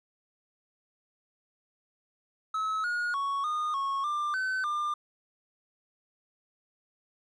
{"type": "tone with pitch steps", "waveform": "triangle", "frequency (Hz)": [1291, 1441, 1112, 1225, 1098, 1190, 1523, 1198], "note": ["E6", "F#6", "C#6", "D#6", "C#6", "D6", "F#6", "D6"], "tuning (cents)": [-37, -46, 5, -27, -17, 22, 50, 34], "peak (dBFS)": -26, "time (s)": [2.54, 4.94], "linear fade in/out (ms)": 5, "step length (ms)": 300, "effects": ["resampled to 24000 Hz", "11-bit"]}